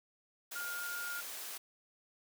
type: tone in noise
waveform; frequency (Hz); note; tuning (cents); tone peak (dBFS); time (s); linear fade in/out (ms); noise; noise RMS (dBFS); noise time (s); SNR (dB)
sine; 1415; F6; +22; -39; 0.55-1.21; 10; white; -44; 0.51-1.58; +2
effects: high-pass 400 Hz 12 dB/octave